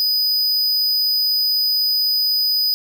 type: tone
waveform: square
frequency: 4978 Hz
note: D#8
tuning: in tune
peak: -16 dBFS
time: 0-2.74 s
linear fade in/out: 0 ms
effects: none